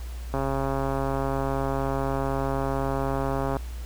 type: click train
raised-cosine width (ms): 1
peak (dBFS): -14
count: 440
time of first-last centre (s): 0.34-3.568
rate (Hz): 136
effects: added 60 Hz sine -32 dBFS peak until 3.85 s + pink hiss -48 dBFS RMS until 3.85 s